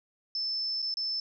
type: tone with dropouts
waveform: sine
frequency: 5274 Hz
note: E8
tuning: in tune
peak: -29 dBFS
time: 0.35-1.2 s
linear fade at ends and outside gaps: 2 ms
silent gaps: 0.82-0.825 / 0.941-0.97 s
effects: none